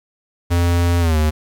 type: tone with pitch glide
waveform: square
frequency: 86.5 to 77.06 Hz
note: F2 to D#2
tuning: -16 to -16 cents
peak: -14 dBFS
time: 0.5-1.31 s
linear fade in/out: 20 ms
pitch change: -200 cents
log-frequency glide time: 1-1.17 s
effects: 8-bit